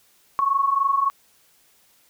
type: tone pair together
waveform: sine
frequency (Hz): 1085.3 / 1108.7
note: C#6 / C#6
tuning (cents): -37 / 0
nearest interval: unison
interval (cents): 37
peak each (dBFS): -23 / -19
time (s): 0.39-1.1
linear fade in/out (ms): 0
effects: white hiss -59 dBFS RMS until 2.09 s